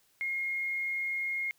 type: tone with quantisation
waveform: sine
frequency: 2144 Hz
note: C7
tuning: 42 cents sharp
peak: -30 dBFS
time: 0.21-1.51 s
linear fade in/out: 0 ms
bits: 10
effects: white hiss -68 dBFS RMS until 1.58 s